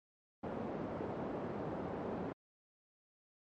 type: band-pass noise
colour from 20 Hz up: pink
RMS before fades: -41 dBFS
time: 0.43-2.33 s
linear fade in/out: 10 ms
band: 170 to 730 Hz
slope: 12 dB/octave
effects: MP3 48 kbps